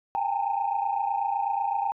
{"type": "tone cluster", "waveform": "sine", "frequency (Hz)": [790, 818, 909], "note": ["G5", "G#5", "A#5"], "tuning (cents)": [13, -26, -44], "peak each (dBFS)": -28, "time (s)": [0.15, 1.92], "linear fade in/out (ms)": 0, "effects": ["tanh soft clip ceiling -17 dBFS"]}